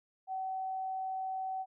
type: tone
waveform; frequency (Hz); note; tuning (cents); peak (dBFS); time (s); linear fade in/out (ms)
sine; 759; F#5; +44; -34; 0.27-1.66; 50
effects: none